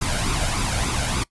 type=noise with flanger; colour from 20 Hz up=pink; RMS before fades=-23 dBFS; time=0.01-1.24 s; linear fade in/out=10 ms; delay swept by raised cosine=0.81 to 1.36 ms; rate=3.4 Hz; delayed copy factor=+0.6; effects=noise-tail reverb RT60 0.1 s tail -20 dB re dry + resampled to 24000 Hz